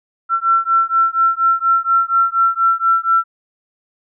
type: beating tone pair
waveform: sine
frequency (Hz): 1348 / 1352.2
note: E6 / E6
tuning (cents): +38 / +44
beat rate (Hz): 4.2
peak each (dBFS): -15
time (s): 0.29-3.24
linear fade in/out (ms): 50
effects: none